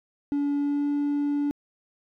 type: tone with pitch glide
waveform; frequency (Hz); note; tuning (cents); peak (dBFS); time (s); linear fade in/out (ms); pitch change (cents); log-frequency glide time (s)
triangle; 286.1 to 288.6; D4 to D4; -45 to -30; -20; 0.32-1.51; 0; +15; 0.57-0.88
effects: tanh soft clip ceiling -17 dBFS